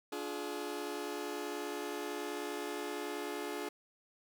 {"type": "chord", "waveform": "sawtooth", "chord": "D diminished", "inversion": "none", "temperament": "just", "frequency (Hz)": [293.7, 352.4, 422.9], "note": ["D4", "F4", "Ab4"], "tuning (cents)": [0, 16, 31], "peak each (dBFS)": [-39, -39, -37], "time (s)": [0.12, 3.69], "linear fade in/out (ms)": 5, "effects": []}